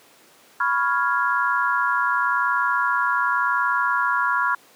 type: chord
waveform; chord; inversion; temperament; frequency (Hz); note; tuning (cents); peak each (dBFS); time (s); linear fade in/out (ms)
sine; C# dominant seventh; third; equal; 987.8 / 1108.7 / 1396.9 / 1661.2; B5 / C#6 / E#6 / G#6; 0 / 0 / 0 / 0; -24 / -25 / -22 / -26; 0.6-4.55; 5
effects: pink hiss -52 dBFS RMS until 4.75 s + high-pass 300 Hz 12 dB/octave